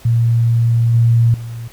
sine tone with level steps, 116.6 Hz, A#2, 1 cent sharp, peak -10 / -8 / -24 dBFS, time 0.05-1.68 s, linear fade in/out 5 ms, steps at 0.94 / 1.34 s, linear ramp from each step 2 ms, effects pink hiss -43 dBFS RMS until 1.72 s

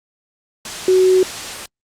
sine tone in noise, 372.3 Hz, F#4, 11 cents sharp, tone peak -9 dBFS, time 0.88-1.23 s, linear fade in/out 2 ms, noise white, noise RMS -27 dBFS, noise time 0.65-1.66 s, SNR +15 dB, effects low-pass 8000 Hz 12 dB/octave + Opus 48 kbps

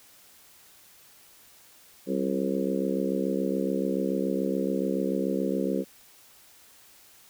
harmonic tone with a mistuned harmonic, 67 Hz, C2, 42 cents sharp, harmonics 3 / 4 / 5 / 6 / 7 / 8, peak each -30 / -31 / -32 / -33 / -33 / -34 dBFS, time 2.06-5.85 s, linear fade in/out 50 ms, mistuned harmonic 3, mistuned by -74 cents, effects white hiss -55 dBFS RMS until 7.29 s

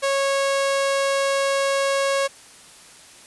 sawtooth tone, 550 Hz, C#5, 14 cents flat, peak -15 dBFS, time 0.02-2.28 s, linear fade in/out 20 ms, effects white hiss -46 dBFS RMS until 3.26 s + resampled to 24000 Hz

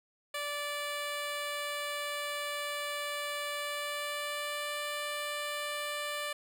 10% pulse tone with pitch glide, 583 to 588.4 Hz, D5 to D5, -13 to +3 cents, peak -26 dBFS, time 0.34-6.33 s, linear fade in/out 5 ms, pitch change +16 cents, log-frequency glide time 3.58-4.84 s, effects none

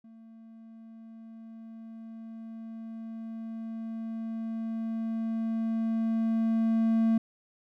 triangle tone with level ramp, 225 Hz, A3, 39 cents sharp, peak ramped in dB -47 to -19 dBFS, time 0.04-7.18 s, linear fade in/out 5 ms, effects none

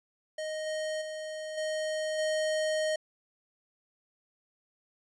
square tone with level steps, 622.3 Hz, D#5, in tune, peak -34 / -32 / -37 / -31 / -28 dBFS, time 0.38-2.96 s, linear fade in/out 5 ms, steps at 0.66 / 1.01 / 1.57 / 2.18 s, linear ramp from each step 10 ms, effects resampled to 22050 Hz

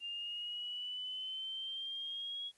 sine exponential sweep, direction up, 2794 to 3334 Hz, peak -39 dBFS, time 0-2.52 s, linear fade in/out 50 ms, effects white hiss -70 dBFS RMS until 2.57 s + resampled to 24000 Hz

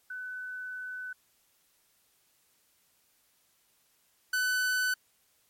sine / 45% pulse tone pair in turn, 1503 / 1503 Hz, F#6 / F#6, +27 / +27 cents, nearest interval unison, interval 0 cents, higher neither, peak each -36 / -26 dBFS, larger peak second, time 0.1-1.13 / 4.33-4.94 s, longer first, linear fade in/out 5 ms, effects white hiss -69 dBFS RMS until 5.49 s + MP3 64 kbps

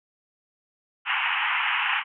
white band-pass noise, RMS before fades -25 dBFS, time 1.05-2.04 s, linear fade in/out 50 ms, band 800 to 3000 Hz, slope 96 dB/octave, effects none

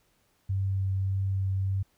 sine tone with vibrato, 96.4 Hz, G2, 28 cents flat, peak -25 dBFS, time 0.49-1.83 s, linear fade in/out 10 ms, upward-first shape triangle, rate 1.7 Hz, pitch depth 11 cents each way, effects pink hiss -69 dBFS RMS until 1.97 s

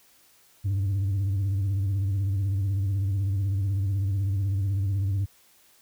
sine tone with vibrato, 98 Hz, G2, in tune, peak -20 dBFS, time 0.64-5.26 s, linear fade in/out 20 ms, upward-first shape sine, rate 16 Hz, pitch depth 72 cents each way, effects tanh soft clip ceiling -22 dBFS + white hiss -59 dBFS RMS until 5.81 s

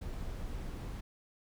brown noise, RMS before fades -40 dBFS, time 0.01-1.01 s, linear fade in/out 10 ms, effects none

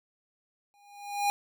square tone with exponential growth, 814 Hz, G#5, 35 cents flat, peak -23 dBFS, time 0.74-1.3 s, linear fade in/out 0 ms, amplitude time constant 120 ms, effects none

